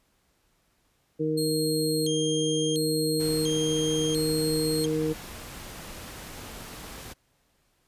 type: harmonic tone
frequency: 155.8 Hz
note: D#3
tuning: 3 cents sharp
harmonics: 1 / 2 / 3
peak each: -31 / -28 / -27 dBFS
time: 1.19-5.14 s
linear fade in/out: 20 ms
type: tone with vibrato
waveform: 25% pulse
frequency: 3689 Hz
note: A#7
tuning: 19 cents flat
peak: -26 dBFS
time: 1.37-4.86 s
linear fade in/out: 10 ms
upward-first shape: square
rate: 0.72 Hz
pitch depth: 240 cents each way
type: noise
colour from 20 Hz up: pink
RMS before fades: -41 dBFS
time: 3.19-7.14 s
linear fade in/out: 20 ms
effects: pink hiss -69 dBFS RMS until 7.87 s + resampled to 32000 Hz